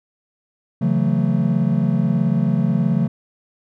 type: chord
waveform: triangle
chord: F# minor seventh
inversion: second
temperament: just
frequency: 138.75 / 166.5 / 185 / 222 Hz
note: C#3 / E3 / F#3 / A3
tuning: +2 / +18 / 0 / +16 cents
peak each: -19 dBFS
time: 0.81-3.08 s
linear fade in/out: 10 ms
effects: none